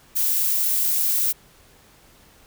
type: noise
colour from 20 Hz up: violet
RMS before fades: -21 dBFS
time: 0.15-1.33 s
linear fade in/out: 20 ms
effects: pink hiss -53 dBFS RMS until 2.46 s